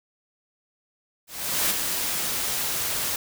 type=noise with ADSR envelope; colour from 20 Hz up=white; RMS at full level=-22 dBFS; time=1.27-3.16 s; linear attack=430 ms; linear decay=18 ms; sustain=-5 dB; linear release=3 ms; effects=none